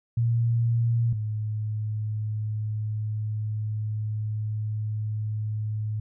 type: tone pair in turn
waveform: sine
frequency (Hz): 116.54 / 107.42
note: A#2 / A2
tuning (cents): 0 / -41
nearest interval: minor second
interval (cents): 141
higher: first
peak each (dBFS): -20 / -26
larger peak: first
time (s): 0.17-1.13 / 1.13-6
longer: second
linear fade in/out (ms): 5
effects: none